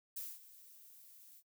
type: noise with ADSR envelope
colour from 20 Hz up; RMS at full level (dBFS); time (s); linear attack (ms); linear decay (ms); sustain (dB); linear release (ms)
violet; -42; 0.16-1.43; 9; 220; -17; 59
effects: noise-tail reverb RT60 0.1 s tail -25 dB re dry